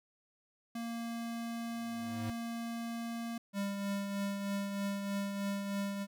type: tone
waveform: square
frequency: 232.1 Hz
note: A#3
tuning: 7 cents flat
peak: -38 dBFS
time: 0.75-3.38 s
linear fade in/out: 5 ms
type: tone with exponential growth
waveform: square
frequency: 106.9 Hz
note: A2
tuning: 49 cents flat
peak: -36 dBFS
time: 1.65-2.3 s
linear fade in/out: 0 ms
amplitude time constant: 140 ms
type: tone with tremolo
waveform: square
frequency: 199.5 Hz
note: G3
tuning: 31 cents sharp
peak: -33 dBFS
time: 3.53-6.07 s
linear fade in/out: 50 ms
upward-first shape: triangle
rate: 3.2 Hz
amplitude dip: 45%
effects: none